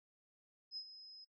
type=tone with ADSR envelope; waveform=sine; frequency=5090 Hz; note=D#8; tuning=39 cents sharp; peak=-40 dBFS; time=0.71-1.25 s; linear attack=58 ms; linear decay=69 ms; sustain=-12 dB; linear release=14 ms; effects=noise-tail reverb RT60 0.1 s tail -24 dB re dry